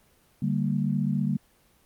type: chord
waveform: sine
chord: G minor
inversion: second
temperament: equal with one note detuned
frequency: 146.83 / 196 / 231.1 Hz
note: D3 / G3 / Bb3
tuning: 0 / 0 / -15 cents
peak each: -27 / -27 / -29 dBFS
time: 0.42-1.37 s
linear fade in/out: 5 ms
effects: pink hiss -62 dBFS RMS until 1.85 s + Opus 24 kbps